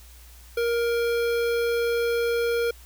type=tone with notch filter; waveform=square; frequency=469.4 Hz; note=A#4; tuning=12 cents sharp; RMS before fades=-24 dBFS; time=0.57-2.71 s; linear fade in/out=5 ms; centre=7600 Hz; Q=0.89; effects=added 60 Hz sine -46 dBFS peak until 2.85 s + white hiss -52 dBFS RMS until 2.85 s